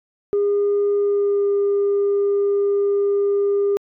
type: tone with pitch glide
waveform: sine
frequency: 406.8 to 402.6 Hz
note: G#4 to G4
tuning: -36 to +46 cents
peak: -14 dBFS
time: 0.33-3.77 s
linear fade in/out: 0 ms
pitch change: -18 cents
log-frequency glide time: 0.96-1.49 s
effects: tanh soft clip ceiling -13 dBFS